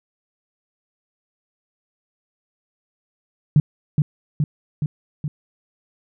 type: tone with echo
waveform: sine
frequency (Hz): 149.2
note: D3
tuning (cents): +28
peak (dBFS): -9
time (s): 3.56-3.6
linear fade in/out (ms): 2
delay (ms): 420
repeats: 4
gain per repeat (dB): -3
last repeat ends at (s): 5.28
effects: none